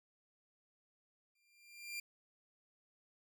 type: tone with exponential growth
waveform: sawtooth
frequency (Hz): 2383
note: D7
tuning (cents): +25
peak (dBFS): -36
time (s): 1.35-2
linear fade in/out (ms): 5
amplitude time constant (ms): 140
effects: none